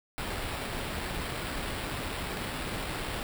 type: noise with sample-and-hold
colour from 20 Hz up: pink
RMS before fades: -35 dBFS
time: 0.18-3.23 s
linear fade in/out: 0 ms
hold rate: 6300 Hz
effects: none